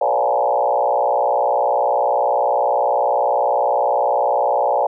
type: tone with frequency modulation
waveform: sine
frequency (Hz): 700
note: F5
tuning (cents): +4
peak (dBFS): -14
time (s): 0.01-4.87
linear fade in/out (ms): 5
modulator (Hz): 60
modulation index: 3.4
effects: none